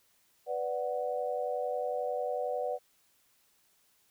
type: chord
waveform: sine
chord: B minor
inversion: none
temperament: equal with one note detuned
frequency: 496.2 / 587.3 / 740 Hz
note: B4 / D5 / F#5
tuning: +8 / 0 / 0 cents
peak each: -34 / -35 / -36 dBFS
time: 0.46-2.79 s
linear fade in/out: 50 ms
effects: white hiss -69 dBFS RMS until 4.1 s